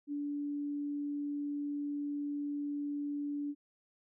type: tone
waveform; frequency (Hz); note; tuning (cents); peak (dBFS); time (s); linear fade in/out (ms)
sine; 289.3; D4; -26; -34; 0.07-3.55; 50
effects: none

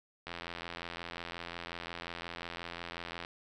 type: click train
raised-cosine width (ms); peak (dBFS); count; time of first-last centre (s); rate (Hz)
0.3; -24; 256; 0.27-3.249; 85.6
effects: none

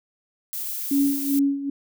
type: noise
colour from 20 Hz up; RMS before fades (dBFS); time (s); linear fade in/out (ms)
violet; -30; 0.53-1.39; 0
type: tone with tremolo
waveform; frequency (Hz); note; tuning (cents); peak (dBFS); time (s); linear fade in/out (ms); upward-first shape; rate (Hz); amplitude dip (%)
sine; 279.3; C#4; +13; -16; 0.91-1.7; 5; sine; 2.5; 75
effects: none

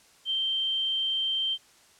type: tone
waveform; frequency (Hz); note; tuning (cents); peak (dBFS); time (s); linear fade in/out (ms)
sine; 3136; G7; 0; -25; 0.25-1.58; 50
effects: white hiss -58 dBFS RMS until 1.99 s + low-pass 9000 Hz 12 dB/octave

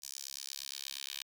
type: tone with high-pass filter sweep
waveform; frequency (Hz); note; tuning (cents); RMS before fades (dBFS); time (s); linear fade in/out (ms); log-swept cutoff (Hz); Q
10% pulse; 68.5; C#2; -20; -44; 0.02-1.23; 10; 5900 to 3300; 1.9
effects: none

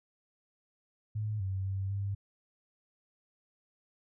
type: tone with pitch steps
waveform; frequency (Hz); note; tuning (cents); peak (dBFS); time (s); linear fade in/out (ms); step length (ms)
sine; 106.8 / 95.6 / 96.7 / 99.4; G#2 / G2 / G2 / G2; +49 / -43 / -23 / +25; -31; 1.15-2.15; 10; 250
effects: none

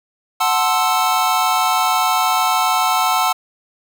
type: chord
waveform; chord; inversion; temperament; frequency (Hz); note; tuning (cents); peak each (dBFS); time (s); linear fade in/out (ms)
square; F# half-diminished seventh; none; equal; 740 / 880 / 1046.5 / 1318.5; F#5 / A5 / C6 / E6; 0 / 0 / 0 / 0; -20 / -21 / -22 / -20; 0.4-3.33; 10
effects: none

